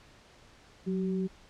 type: tone pair together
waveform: sine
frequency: 185.3 / 381.2 Hz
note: F#3 / G4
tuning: +3 / -48 cents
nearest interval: octave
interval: 1249 cents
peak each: -29 / -34 dBFS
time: 0.86-1.28 s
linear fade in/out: 20 ms
effects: pink hiss -57 dBFS RMS until 1.49 s + low-pass 6000 Hz 12 dB/octave